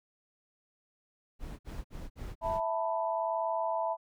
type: noise bursts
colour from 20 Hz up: brown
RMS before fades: -40 dBFS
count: 5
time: 1.39-2.61 s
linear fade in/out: 50 ms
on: 200 ms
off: 55 ms
type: chord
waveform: sine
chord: E suspended fourth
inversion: none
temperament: equal with one note detuned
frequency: 659.3 / 886.6 / 987.8 Hz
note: E5 / A5 / B5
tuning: 0 / +13 / 0 cents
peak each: -32 / -34 / -35 dBFS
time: 2.41-3.97 s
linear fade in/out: 50 ms
effects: none